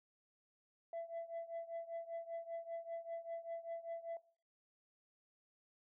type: tone with tremolo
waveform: sine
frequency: 669 Hz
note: E5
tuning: 25 cents sharp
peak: -37 dBFS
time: 0.93-4.17 s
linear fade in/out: 2 ms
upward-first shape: triangle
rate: 5.1 Hz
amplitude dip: 95%
effects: noise-tail reverb RT60 0.4 s tail -19 dB re dry + tanh soft clip ceiling -39 dBFS